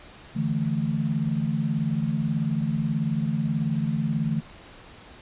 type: chord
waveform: sine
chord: D suspended second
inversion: none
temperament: just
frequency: 146.83 / 165.19 / 220.2 Hz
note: D3 / E3 / A3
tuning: 0 / +4 / +2 cents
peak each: -27 dBFS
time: 0.35-4.41 s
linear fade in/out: 20 ms
effects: pink hiss -47 dBFS RMS until 5.21 s + resampled to 8000 Hz